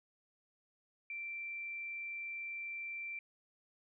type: tone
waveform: sine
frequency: 2349 Hz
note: D7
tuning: in tune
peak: -40 dBFS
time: 1.1-3.19 s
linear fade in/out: 2 ms
effects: none